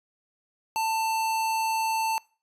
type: tone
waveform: square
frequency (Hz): 890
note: A5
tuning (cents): +20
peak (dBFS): -25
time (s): 0.76-2.18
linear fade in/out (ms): 0
effects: noise-tail reverb RT60 0.4 s tail -25 dB re dry + resampled to 32000 Hz